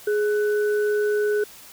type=tone pair together; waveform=sine; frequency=418.7 / 1492 Hz; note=G#4 / F#6; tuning=+14 / +14 cents; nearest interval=octave + minor seventh; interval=2200 cents; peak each=-19 / -30 dBFS; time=0.07-1.44 s; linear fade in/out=5 ms; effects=white hiss -45 dBFS RMS until 1.72 s